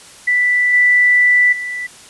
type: tone with level steps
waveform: sine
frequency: 1975.5 Hz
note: B6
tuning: in tune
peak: -11 / -8 / -21 dBFS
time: 0.27-1.87 s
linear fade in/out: 10 ms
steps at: 0.73 / 1.52 s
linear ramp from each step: 10 ms
effects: white hiss -40 dBFS RMS until 2.09 s + resampled to 24000 Hz